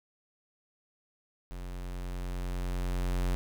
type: tone with level ramp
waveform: square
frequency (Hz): 45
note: F#1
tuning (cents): -47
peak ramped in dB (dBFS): -39 to -27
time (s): 1.51-3.35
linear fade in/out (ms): 0
effects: 11-bit